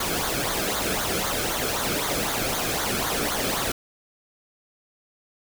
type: noise with flanger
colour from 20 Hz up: pink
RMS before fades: -26 dBFS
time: 0-3.72 s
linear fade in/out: 5 ms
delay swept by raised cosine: 0.37 to 1.09 ms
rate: 3.9 Hz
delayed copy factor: -0.65
effects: none